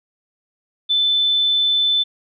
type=tone; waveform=sine; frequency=3520 Hz; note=A7; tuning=in tune; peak=-14 dBFS; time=0.89-2.04 s; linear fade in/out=20 ms; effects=none